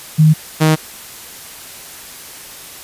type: tone pair in turn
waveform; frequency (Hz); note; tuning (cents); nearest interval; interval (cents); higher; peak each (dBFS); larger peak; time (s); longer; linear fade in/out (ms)
sine / sawtooth; 155.6 / 156.59; D#3 / D#3; 0 / +11; unison; 11; second; -5; neither; 0.18-0.34 / 0.6-0.76; neither; 20
effects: white hiss -34 dBFS RMS until 2.83 s + resampled to 32000 Hz